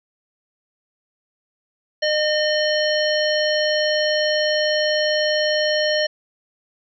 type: harmonic tone with a mistuned harmonic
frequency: 609 Hz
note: D#5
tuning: 37 cents flat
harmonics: 1 / 3 / 5 / 7 / 9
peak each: -19 / -24 / -26 / -27 / -29 dBFS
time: 2.02-6.07 s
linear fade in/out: 10 ms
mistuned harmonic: 9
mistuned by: +21 cents
effects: none